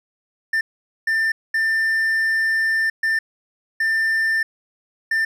triangle tone bursts at uneven times, 1790 Hz, A6, 29 cents sharp, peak -15 dBFS, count 6, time 0.53-0.61 / 1.07-1.32 / 1.54-2.9 / 3.03-3.19 / 3.8-4.43 / 5.11-5.25 s, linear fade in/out 5 ms, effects none

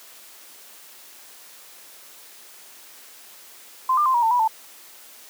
sine tone with pitch steps, 1036 / 1197 / 1042 / 953 / 896 / 979 / 886 Hz, C6 / D6 / C6 / A#5 / A5 / B5 / A5, -17 / +33 / -7 / +38 / +31 / -15 / +12 cents, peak -16 dBFS, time 3.89-4.478 s, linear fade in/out 5 ms, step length 84 ms, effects white hiss -46 dBFS RMS until 5.29 s + high-pass 300 Hz 12 dB/octave

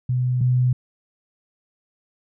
sine tone pair in turn, 125.7 / 125.7 Hz, B2 / B2, +31 / +31 cents, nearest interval unison, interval 0 cents, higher neither, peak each -18 / -15 dBFS, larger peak second, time 0.09-0.41 / 0.41-0.73 s, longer neither, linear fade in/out 5 ms, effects none

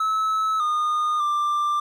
triangle tone with pitch steps, 1298 / 1223 / 1184 Hz, E6 / D#6 / D6, -27 / -30 / +14 cents, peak -18 dBFS, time 0-1.8 s, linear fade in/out 5 ms, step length 600 ms, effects none

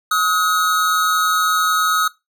square tone pair together, 1271 / 1442 Hz, D#6 / F#6, +36 / -45 cents, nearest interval major second, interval 219 cents, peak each -16 / -22 dBFS, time 0.11-2.08 s, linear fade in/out 5 ms, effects noise-tail reverb RT60 0.2 s tail -20 dB re dry

